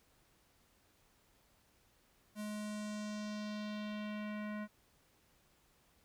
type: tone with low-pass filter sweep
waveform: square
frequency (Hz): 210.5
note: G#3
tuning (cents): +24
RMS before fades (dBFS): -42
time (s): 2.35-4.68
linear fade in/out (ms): 50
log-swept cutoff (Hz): 12000 to 1800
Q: 1.8
effects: pink hiss -71 dBFS RMS until 6.04 s